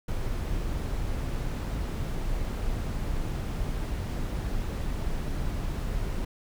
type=noise; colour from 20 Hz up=brown; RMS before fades=-30 dBFS; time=0.08-6.25 s; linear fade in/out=5 ms; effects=none